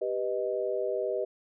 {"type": "chord", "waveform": "sine", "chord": "G augmented", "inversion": "none", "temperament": "equal", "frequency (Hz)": [392, 493.9, 622.3], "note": ["G4", "B4", "D#5"], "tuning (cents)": [0, 0, 0], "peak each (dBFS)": -32, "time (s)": [0.01, 1.25], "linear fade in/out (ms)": 10, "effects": []}